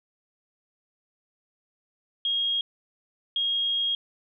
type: tone bursts at uneven times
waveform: sine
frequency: 3264 Hz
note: G#7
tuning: 31 cents flat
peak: -23 dBFS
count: 2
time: 2.25-2.61 / 3.36-3.95 s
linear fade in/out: 2 ms
effects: none